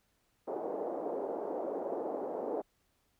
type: band-pass noise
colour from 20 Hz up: pink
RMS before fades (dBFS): -37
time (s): 0.47-2.62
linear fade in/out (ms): 10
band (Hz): 350 to 700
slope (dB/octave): 24
effects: pink hiss -75 dBFS RMS until 3.19 s